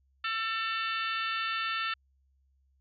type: harmonic tone with a mistuned harmonic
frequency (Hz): 446.9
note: A4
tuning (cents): +27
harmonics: 3 / 4 / 5 / 6 / 7 / 8 / 9 / 10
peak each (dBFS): -33 / -36 / -44 / -37 / -41 / -40 / -51 / -46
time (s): 0.24-1.94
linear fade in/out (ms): 5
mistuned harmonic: 7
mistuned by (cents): -70
effects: added 67 Hz sine -66 dBFS peak until 2.8 s